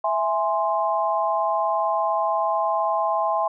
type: chord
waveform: sine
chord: E augmented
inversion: none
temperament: equal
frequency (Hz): 659.3 / 830.6 / 1046.5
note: E5 / G#5 / B#5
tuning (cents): 0 / 0 / 0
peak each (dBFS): -24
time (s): 0.04-3.48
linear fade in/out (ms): 5
effects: none